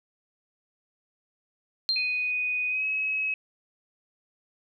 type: tone with exponential decay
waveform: sine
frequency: 4175 Hz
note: C8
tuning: 5 cents flat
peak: -20 dBFS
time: 1.89-2.31 s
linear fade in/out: 0 ms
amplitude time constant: 91 ms
type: tone with pitch glide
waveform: sine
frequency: 2488 to 2561 Hz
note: D#7 to D#7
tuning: -1 to +49 cents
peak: -25 dBFS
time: 1.96-3.34 s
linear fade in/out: 2 ms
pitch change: +50 cents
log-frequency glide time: 2.69-2.84 s
effects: none